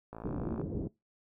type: click train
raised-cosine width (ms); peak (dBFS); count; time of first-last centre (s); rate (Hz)
1; -29; 28; 0.13-0.615; 55.7
type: low-pass noise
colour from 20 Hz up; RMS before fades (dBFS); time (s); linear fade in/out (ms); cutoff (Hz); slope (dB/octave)
white; -36; 0.24-0.88; 10; 360; 24
effects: noise-tail reverb RT60 0.2 s tail -21 dB re dry